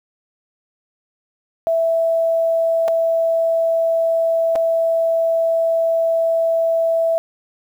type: tone with dropouts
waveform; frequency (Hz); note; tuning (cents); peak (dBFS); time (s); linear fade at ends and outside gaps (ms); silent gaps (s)
sine; 659.3; E5; 0; -14; 1.67-7.18; 0; 2.88-2.883 / 4.555-4.559
effects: 8-bit